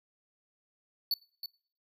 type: tone with echo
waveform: square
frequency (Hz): 4472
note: C#8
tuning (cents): +14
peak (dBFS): -27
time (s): 1.11-1.14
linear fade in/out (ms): 2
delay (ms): 320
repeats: 1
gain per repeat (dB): -10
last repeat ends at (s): 1.46
effects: noise-tail reverb RT60 0.5 s tail -24 dB re dry